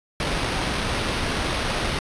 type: noise with sample-and-hold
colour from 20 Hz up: pink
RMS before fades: -25 dBFS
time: 0.2-1.99 s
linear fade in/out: 2 ms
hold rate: 7350 Hz
effects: resampled to 22050 Hz